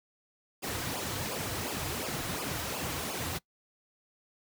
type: noise with flanger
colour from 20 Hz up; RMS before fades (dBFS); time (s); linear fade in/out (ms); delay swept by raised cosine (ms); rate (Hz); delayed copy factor
pink; -35; 0.62-3.39; 20; 0.5 to 5.1; 2.8; -0.9
effects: noise-tail reverb RT60 0.1 s tail -22 dB re dry + high-pass 60 Hz 12 dB/octave